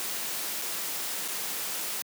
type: noise with dropouts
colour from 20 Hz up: white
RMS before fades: -33 dBFS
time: 0-2.02 s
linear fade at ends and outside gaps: 0 ms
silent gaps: 0.616-0.62 / 1.279-1.284 s
effects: high-pass 200 Hz 12 dB/octave